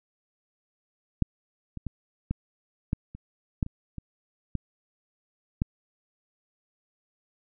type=clicks; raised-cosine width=5 ms; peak=-9 / -24 / -20 / -15 / -13 / -28 / -12 / -25 / -24 / -16 / -12 dBFS; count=11; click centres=1.223 / 1.773 / 1.867 / 2.31 / 2.931 / 3.15 / 3.628 / 3.664 / 3.983 / 4.553 / 5.619 s; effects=none